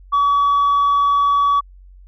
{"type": "tone", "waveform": "sine", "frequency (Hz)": 1137, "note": "C#6", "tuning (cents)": 44, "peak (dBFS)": -10, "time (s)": [0.12, 1.61], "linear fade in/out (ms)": 20, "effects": ["tanh soft clip ceiling -11 dBFS", "added 46 Hz sine -40 dBFS peak until 2.07 s"]}